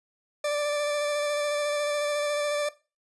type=tone with vibrato; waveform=40% pulse; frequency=587.3 Hz; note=D5; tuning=in tune; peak=-24 dBFS; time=0.44-2.69 s; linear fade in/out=5 ms; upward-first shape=square; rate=14 Hz; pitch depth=13 cents each way; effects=noise-tail reverb RT60 0.3 s tail -18 dB re dry + resampled to 24000 Hz